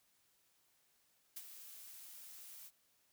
blue noise with ADSR envelope, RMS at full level -45 dBFS, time 1.36-2.71 s, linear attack 8 ms, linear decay 43 ms, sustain -9 dB, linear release 46 ms, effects white hiss -75 dBFS RMS until 3.12 s

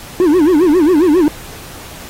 triangle tone with vibrato, 329.6 Hz, E4, in tune, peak -5 dBFS, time 0.2-1.28 s, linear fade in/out 0 ms, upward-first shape sine, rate 7.4 Hz, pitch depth 230 cents each way, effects pink hiss -33 dBFS RMS until 2.09 s + AAC 48 kbps

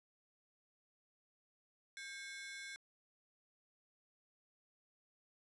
sawtooth ring-modulated tone, 1888 Hz, A#6, 22 cents sharp, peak -40 dBFS, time 1.97-2.76 s, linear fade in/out 0 ms, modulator 294 Hz, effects resampled to 22050 Hz + 12-bit

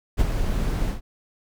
brown noise with ADSR envelope, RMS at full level -17 dBFS, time 0.17-1.01 s, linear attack 34 ms, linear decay 27 ms, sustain -6 dB, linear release 130 ms, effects none

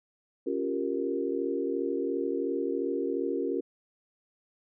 sine chord, G half-diminished seventh, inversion second, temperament equal, 277.2 / 349.2 / 392 / 466.2 Hz, Db4 / F4 / G4 / Bb4, 0 / 0 / 0 / 0 cents, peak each -33 dBFS, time 0.46-3.61 s, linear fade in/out 10 ms, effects none

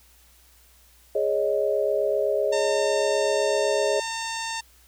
sine chord, Ab suspended fourth, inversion none, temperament equal, 415.3 / 554.4 / 622.3 Hz, Ab4 / Db5 / Eb5, 0 / 0 / 0 cents, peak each -25 dBFS, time 1.15-4 s, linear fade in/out 5 ms
harmonic tone, 907 Hz, A#5, 48 cents flat, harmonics 1 / 2 / 3 / 4 / 5 / 6 / 7 / 8 / 9, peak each -32 / -35 / -37 / -38 / -39 / -40 / -40 / -41 / -42 dBFS, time 2.52-4.61 s, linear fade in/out 10 ms
effects added 60 Hz sine -57 dBFS peak until 4.87 s + white hiss -57 dBFS RMS until 4.87 s

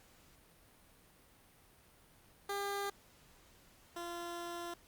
15% pulse tone pair in turn, 401.1 / 344.6 Hz, G4 / F4, +40 / -23 cents, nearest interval minor third, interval 263 cents, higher first, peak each -30 / -35 dBFS, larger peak first, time 2.49-2.9 / 3.96-4.74 s, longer second, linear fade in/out 5 ms, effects pink hiss -64 dBFS RMS until 4.87 s + Opus 48 kbps

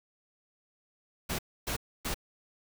pink noise bursts, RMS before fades -33 dBFS, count 3, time 1.29-2.144 s, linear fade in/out 10 ms, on 98 ms, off 280 ms, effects none

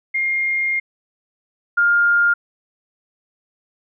sine tone pair in turn, 2124 / 1408.6 Hz, C7 / F6, +25 / +14 cents, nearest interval perfect fifth, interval 711 cents, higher first, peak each -17 / -12 dBFS, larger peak second, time 0.14-0.8 / 1.77-2.34 s, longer first, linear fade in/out 10 ms, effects none

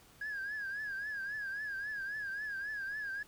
sine tone with vibrato, 1647 Hz, G#6, 15 cents flat, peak -35 dBFS, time 0.21-3.23 s, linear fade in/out 5 ms, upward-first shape triangle, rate 3.7 Hz, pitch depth 110 cents each way, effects tanh soft clip ceiling -34 dBFS + pink hiss -61 dBFS RMS until 3.27 s

